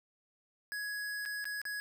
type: tone with dropouts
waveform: square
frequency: 1672 Hz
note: G#6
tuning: 11 cents sharp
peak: -37 dBFS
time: 0.72-1.8 s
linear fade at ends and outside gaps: 0 ms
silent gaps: 1.253-1.259 / 1.443-1.454 / 1.616-1.653 s
effects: none